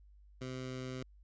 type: tone with notch filter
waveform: 15% pulse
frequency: 128.9 Hz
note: C3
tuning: 26 cents flat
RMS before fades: -42 dBFS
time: 0.41-1.03 s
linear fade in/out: 5 ms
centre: 860 Hz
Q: 1.5
effects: added 50 Hz sine -57 dBFS peak until 1.23 s + resampled to 16000 Hz